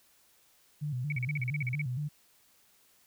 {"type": "tone with vibrato", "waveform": "sine", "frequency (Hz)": 136.1, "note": "C#3", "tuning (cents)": -31, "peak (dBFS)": -31, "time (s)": [0.81, 2.09], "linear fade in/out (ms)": 20, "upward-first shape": "square", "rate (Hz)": 4.3, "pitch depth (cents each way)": 150}
{"type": "tone bursts", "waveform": "sine", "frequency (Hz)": 2252, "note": "C#7", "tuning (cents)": 27, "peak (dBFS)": -32, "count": 12, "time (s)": [1.1, 1.816], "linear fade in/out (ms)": 2, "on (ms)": 23, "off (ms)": 40}
{"effects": ["white hiss -65 dBFS RMS until 3.06 s"]}